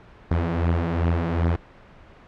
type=beating tone pair; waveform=sawtooth; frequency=82.41 / 85.01 Hz; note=E2 / F2; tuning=0 / -46 cents; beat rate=2.6 Hz; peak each=-21 / -18 dBFS; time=0.31-1.56 s; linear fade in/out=0 ms; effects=pink hiss -48 dBFS RMS until 2.27 s + low-pass 2000 Hz 12 dB/octave